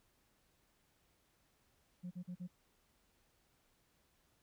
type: tone bursts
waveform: sine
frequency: 178.8 Hz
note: F3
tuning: 41 cents sharp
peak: -40 dBFS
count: 4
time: 2.03-2.477 s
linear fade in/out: 20 ms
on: 81 ms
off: 41 ms
effects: tanh soft clip ceiling -40 dBFS + pink hiss -75 dBFS RMS until 4.42 s